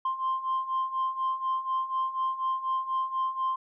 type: beating tone pair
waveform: sine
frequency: 1046.5 / 1050.6 Hz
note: C6 / C6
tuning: 0 / +7 cents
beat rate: 4.1 Hz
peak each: -31 / -27 dBFS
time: 0.05-3.56 s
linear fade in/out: 5 ms
effects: tanh soft clip ceiling -22 dBFS